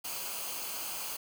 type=noise with comb filter; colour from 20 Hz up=white; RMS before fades=-38 dBFS; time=0.04-1.17 s; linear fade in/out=10 ms; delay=0.54 ms; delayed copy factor=-0.6; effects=none